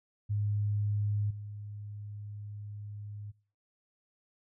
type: tone with level steps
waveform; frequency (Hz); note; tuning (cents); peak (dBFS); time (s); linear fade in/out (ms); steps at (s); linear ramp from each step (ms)
sine; 103.6; G#2; -4; -28 / -40; 0.29-3.32; 20; 1.3; 10
effects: noise-tail reverb RT60 0.4 s tail -22 dB re dry